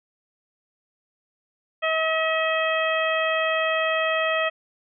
harmonic tone, 640 Hz, D#5, 49 cents sharp, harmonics 1 / 2 / 3 / 4 / 5, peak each -24 / -27 / -27 / -28 / -32 dBFS, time 1.82-4.5 s, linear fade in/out 20 ms, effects none

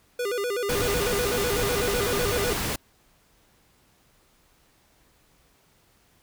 square tone with vibrato, 443.6 Hz, A4, 14 cents sharp, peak -26 dBFS, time 0.19-2.53 s, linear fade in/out 5 ms, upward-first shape square, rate 8 Hz, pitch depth 170 cents each way
pink noise, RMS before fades -28 dBFS, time 0.69-2.76 s, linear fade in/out 5 ms
effects pink hiss -62 dBFS RMS until 6.22 s

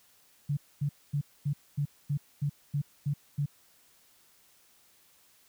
sine tone bursts, 144 Hz, D3, 34 cents flat, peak -26 dBFS, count 10, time 0.49-3.46 s, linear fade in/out 10 ms, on 81 ms, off 240 ms, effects white hiss -63 dBFS RMS until 5.48 s

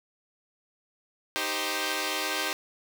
5% pulse chord, C minor, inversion first, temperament equal, 311.1 / 392 / 523.3 Hz, Eb4 / G4 / C5, 0 / 0 / 0 cents, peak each -21 dBFS, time 1.36-2.53 s, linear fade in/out 0 ms, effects none

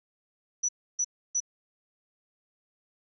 sine tone bursts, 5920 Hz, F#8, in tune, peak -24 dBFS, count 3, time 0.63-1.404 s, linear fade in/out 10 ms, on 58 ms, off 300 ms, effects none

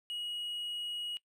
triangle tone, 2900 Hz, F#7, 35 cents flat, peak -35 dBFS, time 0.1-1.17 s, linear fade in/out 0 ms, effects noise-tail reverb RT60 0.1 s tail -20 dB re dry

